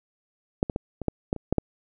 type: clicks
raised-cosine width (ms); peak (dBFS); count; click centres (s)
2; -7 / -15 / -13 / -19 / -10 / -10 / -22 / -8 / -8; 9; 0.629 / 0.698 / 0.761 / 1.017 / 1.083 / 1.329 / 1.363 / 1.526 / 1.583
effects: none